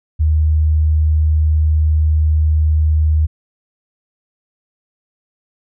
sine tone, 77.4 Hz, D#2, 9 cents flat, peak -10 dBFS, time 0.19-3.27 s, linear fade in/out 20 ms, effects none

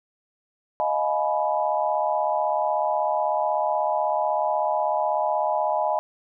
sine chord, F half-diminished seventh, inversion third, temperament equal with one note detuned, 622.3 / 698.5 / 846.6 / 987.8 Hz, Eb5 / F5 / Ab5 / Cb6, 0 / 0 / +33 / 0 cents, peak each -25 / -28 / -25 / -28 dBFS, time 0.8-5.99 s, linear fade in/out 0 ms, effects none

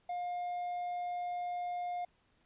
triangle tone, 710 Hz, F5, 28 cents sharp, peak -33 dBFS, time 0.09-2.05 s, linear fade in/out 5 ms, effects pink hiss -72 dBFS RMS until 2.45 s + resampled to 8000 Hz

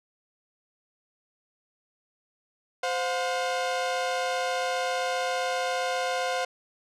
sawtooth tone pair together, 518 / 715.7 Hz, C5 / F5, -17 / +42 cents, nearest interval tritone, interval 559 cents, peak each -25 dBFS, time 2.83-6.45 s, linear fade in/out 5 ms, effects low-pass 7000 Hz 12 dB/octave

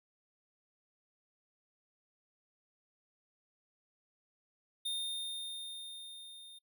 square tone with level ramp, 3644 Hz, A#7, 40 cents flat, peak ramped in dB -34 to -51 dBFS, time 4.85-6.59 s, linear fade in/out 10 ms, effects noise-tail reverb RT60 0.1 s tail -19 dB re dry

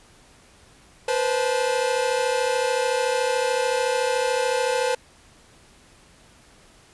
45% pulse tone cluster, 484.3 / 518 / 871 Hz, B4 / C5 / A5, -34 / -17 / -18 cents, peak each -25 / -24 / -27 dBFS, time 1.08-4.95 s, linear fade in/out 5 ms, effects pink hiss -53 dBFS RMS until 6.93 s + resampled to 24000 Hz

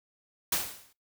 white noise with exponential decay, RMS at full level -25 dBFS, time 0.52-0.93 s, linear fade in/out 5 ms, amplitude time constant 88 ms, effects noise-tail reverb RT60 0.2 s tail -23 dB re dry

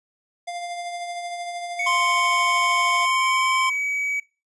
square tone with tremolo, 698.5 Hz, F5, in tune, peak -28 dBFS, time 0.47-3.06 s, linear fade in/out 10 ms, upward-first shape triangle, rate 13 Hz, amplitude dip 40%
triangle tone with pitch glide, 2224 to 2273 Hz, C#7 to C#7, +5 to +43 cents, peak -21 dBFS, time 1.79-4.2 s, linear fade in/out 5 ms, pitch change +38 cents, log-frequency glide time 2.96-3.51 s
square tone, 1046.5 Hz, C6, in tune, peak -21 dBFS, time 1.86-3.7 s, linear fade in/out 10 ms
effects noise-tail reverb RT60 0.3 s tail -20 dB re dry + resampled to 24000 Hz

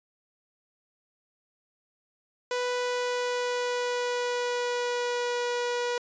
sawtooth tone with pitch glide, 493.9 to 485.1 Hz, B4 to B4, 0 to -31 cents, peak -23 dBFS, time 2.51-5.98 s, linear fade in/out 2 ms, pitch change -31 cents, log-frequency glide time 2.68-5.42 s, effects resampled to 16000 Hz

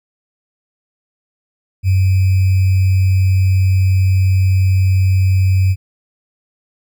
sine tone with sample-and-hold, 94.3 Hz, F#2, 33 cents sharp, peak -9 dBFS, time 1.83-5.76 s, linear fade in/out 50 ms, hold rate 2450 Hz, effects none

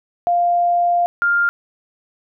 sine tone pair in turn, 698.5 / 1401 Hz, F5 / F6, 0 / +5 cents, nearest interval octave, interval 1205 cents, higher second, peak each -13 dBFS, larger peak neither, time 0.27-1.06 / 1.22-1.49 s, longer first, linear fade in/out 0 ms, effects none

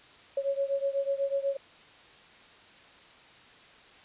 sine beating tone pair, 550 / 558.1 Hz, C#5 / C#5, -14 / +12 cents, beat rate 8.1 Hz, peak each -29 / -31 dBFS, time 0.37-1.57 s, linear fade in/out 5 ms, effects white hiss -54 dBFS RMS until 4.04 s + resampled to 8000 Hz

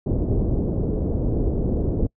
pink low-pass noise, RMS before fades -22 dBFS, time 0.06-2.07 s, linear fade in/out 5 ms, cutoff 470 Hz, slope 24 dB/octave, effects noise-tail reverb RT60 0.1 s tail -24 dB re dry

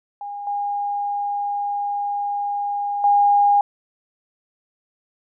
sine tone with level steps, 814 Hz, G#5, 35 cents flat, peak -28 / -21 / -12 dBFS, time 0.21-3.61 s, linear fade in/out 2 ms, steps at 0.47 / 3.04 s, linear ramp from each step 2 ms, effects none

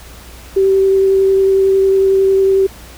sine tone with vibrato, 386.5 Hz, G4, 24 cents flat, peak -8 dBFS, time 0.56-2.67 s, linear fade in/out 10 ms, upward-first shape triangle, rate 11 Hz, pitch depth 11 cents each way, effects added 60 Hz sine -37 dBFS peak until 2.97 s + pink hiss -38 dBFS RMS until 2.97 s

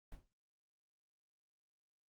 brown noise with exponential decay, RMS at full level -44 dBFS, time 0.12-0.28 s, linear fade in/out 2 ms, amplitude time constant 34 ms, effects Opus 24 kbps

